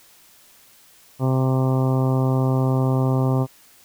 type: harmonic tone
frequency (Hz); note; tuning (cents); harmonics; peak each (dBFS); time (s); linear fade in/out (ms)
130.81; C3; 0; 1 / 2 / 3 / 4 / 5 / 6 / 7 / 8 / 9; -18 / -24 / -28 / -30 / -32 / -34 / -35 / -36 / -37; 1.19-3.47; 50
effects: white hiss -52 dBFS RMS until 3.84 s